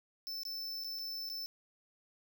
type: tone with dropouts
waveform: square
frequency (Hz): 5290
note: E8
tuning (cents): +5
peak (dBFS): -39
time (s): 0.27-1.46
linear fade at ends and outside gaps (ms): 0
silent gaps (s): 0.433-0.452 / 0.838-0.845 / 0.989-0.993 / 1.291-1.299
effects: none